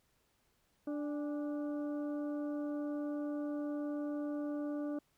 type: harmonic tone with a mistuned harmonic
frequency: 293.7 Hz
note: D4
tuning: in tune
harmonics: 1 / 2 / 3 / 4 / 5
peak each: -36 / -43 / -57 / -55 / -59 dBFS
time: 0.87-4.99 s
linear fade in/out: 5 ms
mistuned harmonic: 3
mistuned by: -98 cents
effects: pink hiss -75 dBFS RMS until 5.17 s